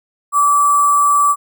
sine tone with sample-and-hold, 1159 Hz, D6, 23 cents flat, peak -9 dBFS, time 0.32-1.36 s, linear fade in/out 50 ms, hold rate 8820 Hz, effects none

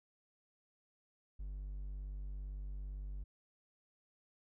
triangle tone, 48.88 Hz, G1, 4 cents flat, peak -39 dBFS, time 1.39-3.24 s, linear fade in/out 10 ms, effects none

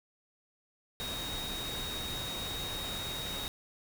sine tone in noise, 3756 Hz, A#7, 12 cents sharp, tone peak -38 dBFS, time 1-3.48 s, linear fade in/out 0 ms, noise pink, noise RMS -40 dBFS, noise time 1-3.48 s, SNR -1 dB, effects none

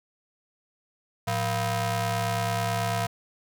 sawtooth ring-modulated tone, 289.7 Hz, D4, 24 cents flat, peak -18 dBFS, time 1.27-3.07 s, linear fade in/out 10 ms, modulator 400 Hz, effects none

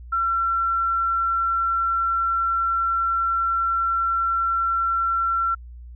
sine tone, 1355 Hz, E6, 47 cents sharp, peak -19 dBFS, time 0.12-5.55 s, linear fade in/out 10 ms, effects added 60 Hz sine -37 dBFS peak until 5.95 s

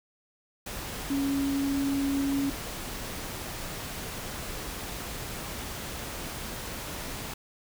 sine tone in noise, 277.2 Hz, C#4, in tune, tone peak -25 dBFS, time 1.1-2.5 s, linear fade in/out 5 ms, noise pink, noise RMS -37 dBFS, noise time 0.66-7.34 s, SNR +9 dB, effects none

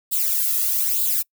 violet noise with flanger, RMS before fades -21 dBFS, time 0.11-1.23 s, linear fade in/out 20 ms, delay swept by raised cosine 0.25 to 1.55 ms, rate 1.1 Hz, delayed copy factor +0.85, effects noise-tail reverb RT60 0.1 s tail -26 dB re dry

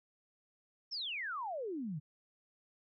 sine exponential sweep, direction down, 5588 to 138.59 Hz, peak -37 dBFS, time 0.91-2 s, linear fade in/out 20 ms, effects none

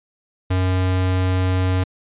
square tone, 92.5 Hz, F#2, in tune, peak -17 dBFS, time 0.5-1.84 s, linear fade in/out 10 ms, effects resampled to 8000 Hz

